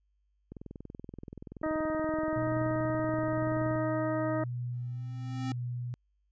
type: click train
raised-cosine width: 3 ms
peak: -30 dBFS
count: 69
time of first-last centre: 0.52-3.758 s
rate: 21 Hz
type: harmonic tone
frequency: 312.9 Hz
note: D#4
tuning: 10 cents sharp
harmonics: 1 / 2 / 3 / 4 / 5 / 6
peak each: -32 / -32 / -42 / -39 / -47 / -44 dBFS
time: 1.63-4.44 s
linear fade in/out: 5 ms
type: tone with tremolo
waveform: sine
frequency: 122.3 Hz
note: B2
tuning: 16 cents flat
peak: -32 dBFS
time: 2.36-5.94 s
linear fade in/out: 0 ms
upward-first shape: triangle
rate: 0.99 Hz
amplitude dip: 35%
type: tone with exponential growth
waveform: square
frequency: 261.6 Hz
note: C4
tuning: in tune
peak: -32 dBFS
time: 4.73-5.52 s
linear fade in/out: 2 ms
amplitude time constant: 170 ms
effects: added 50 Hz sine -70 dBFS peak until 6.31 s + resampled to 16000 Hz